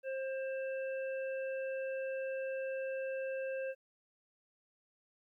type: harmonic tone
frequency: 531 Hz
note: C5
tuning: 25 cents sharp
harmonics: 1 / 3 / 5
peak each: -36 / -47 / -50 dBFS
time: 0.03-3.75 s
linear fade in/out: 50 ms
effects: 13-bit